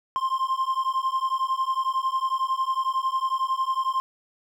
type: beating tone pair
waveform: triangle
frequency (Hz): 1049 / 1060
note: C6 / C6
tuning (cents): +4 / +22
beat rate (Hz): 11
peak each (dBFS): -24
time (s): 0.16-4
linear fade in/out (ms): 0
effects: none